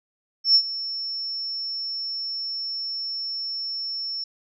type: tone with ADSR envelope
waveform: sine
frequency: 5400 Hz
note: E8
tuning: 41 cents sharp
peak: -11 dBFS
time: 0.44-4.24 s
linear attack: 110 ms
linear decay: 69 ms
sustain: -16 dB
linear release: 4 ms
effects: none